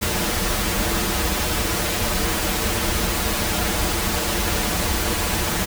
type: noise with comb filter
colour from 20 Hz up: pink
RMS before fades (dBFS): -22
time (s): 0.01-5.66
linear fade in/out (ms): 20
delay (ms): 7.5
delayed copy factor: -0.85
effects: none